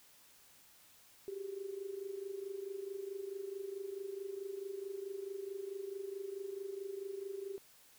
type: tone with amplitude modulation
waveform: sine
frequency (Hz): 392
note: G4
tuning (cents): 0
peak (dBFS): -37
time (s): 1.28-7.58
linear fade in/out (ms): 0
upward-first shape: sine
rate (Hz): 24.6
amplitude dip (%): 75
effects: white hiss -63 dBFS RMS until 7.98 s